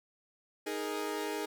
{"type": "chord", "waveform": "sawtooth", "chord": "D# suspended fourth", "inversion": "none", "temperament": "equal", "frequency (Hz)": [311.1, 415.3, 466.2], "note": ["D#4", "G#4", "A#4"], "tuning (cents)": [0, 0, 0], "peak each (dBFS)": [-35, -33, -37], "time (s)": [0.66, 1.46], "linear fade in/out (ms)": 10, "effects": []}